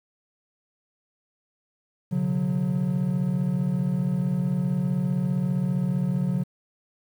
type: tone cluster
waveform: triangle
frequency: 127.4 / 142.7 / 182.3 Hz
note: C3 / D3 / F#3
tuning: -46 / -49 / -25 cents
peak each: -30 / -24 / -22 dBFS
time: 2.11-6.44 s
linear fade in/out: 20 ms
effects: tanh soft clip ceiling -12 dBFS + 9-bit